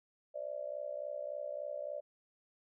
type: tone with amplitude modulation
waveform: sine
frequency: 587.3 Hz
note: D5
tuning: in tune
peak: -34 dBFS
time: 0.34-2.01 s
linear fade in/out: 20 ms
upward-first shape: sine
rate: 63.5 Hz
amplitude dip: 90%
effects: none